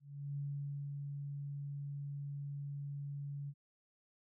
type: tone with ADSR envelope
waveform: sine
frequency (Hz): 142.1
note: C#3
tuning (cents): +43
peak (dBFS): -37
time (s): 0-3.54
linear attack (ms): 370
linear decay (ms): 530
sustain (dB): -3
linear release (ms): 53
effects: none